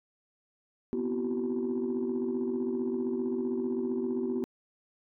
sine tone cluster, 244.2 / 259.6 / 332.6 / 379.8 Hz, B3 / C4 / E4 / F#4, -19 / -13 / +16 / +45 cents, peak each -31 / -37 / -36 / -31 dBFS, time 0.93-4.44 s, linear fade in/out 0 ms, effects tanh soft clip ceiling -23 dBFS

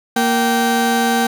30% pulse tone pair together, 233.1 / 775.9 Hz, A#3 / G5, 0 / -18 cents, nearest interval octave + major sixth, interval 2082 cents, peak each -14 dBFS, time 0.16-1.27 s, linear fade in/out 5 ms, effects none

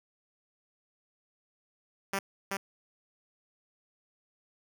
5% pulse tone with echo, 196 Hz, G3, in tune, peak -18 dBFS, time 2.13-2.19 s, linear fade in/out 5 ms, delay 380 ms, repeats 1, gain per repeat -2 dB, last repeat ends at 2.57 s, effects none

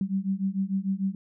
sine beating tone pair, 190 / 196.7 Hz, F#3 / G3, +46 / +6 cents, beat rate 6.7 Hz, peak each -28 dBFS, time 0.01-1.15 s, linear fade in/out 2 ms, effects none

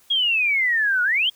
sine exponential two-way sweep, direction down then up, 3322 to 1430 to 3322 Hz, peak -17 dBFS, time 0.1-1.3 s, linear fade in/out 10 ms, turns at 1.03 s, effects white hiss -56 dBFS RMS until 1.35 s

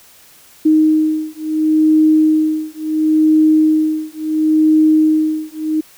sine beating tone pair, 311.1 / 311.82 Hz, D#4 / D#4, 0 / +4 cents, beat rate 0.72 Hz, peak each -13 dBFS, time 0.65-5.81 s, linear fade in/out 10 ms, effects white hiss -45 dBFS RMS until 5.97 s

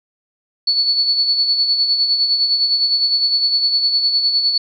sine tone with tremolo, 4435 Hz, C#8, in tune, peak -11 dBFS, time 0.67-4.58 s, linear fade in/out 5 ms, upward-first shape sine, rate 9.8 Hz, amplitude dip 50%, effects none

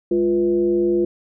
sine tone with frequency modulation, 349.2 Hz, F4, in tune, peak -15 dBFS, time 0.11-1.05 s, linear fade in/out 5 ms, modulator 144 Hz, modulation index 0.63, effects none

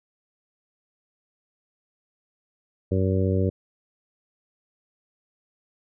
harmonic tone, 94.9 Hz, F#2, 44 cents sharp, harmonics 1 / 2 / 3 / 4 / 5 / 6, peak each -22 / -27 / -30 / -29 / -29 / -33 dBFS, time 2.91-3.5 s, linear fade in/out 10 ms, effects none

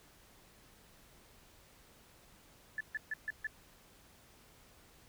sine tone bursts, 1737 Hz, A6, 23 cents flat, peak -34 dBFS, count 5, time 2.78-3.47 s, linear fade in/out 2 ms, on 26 ms, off 140 ms, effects pink hiss -62 dBFS RMS until 5.08 s

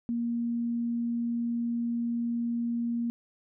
sine tone, 235.3 Hz, A#3, 16 cents sharp, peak -27 dBFS, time 0.09-3.1 s, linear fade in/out 0 ms, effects none

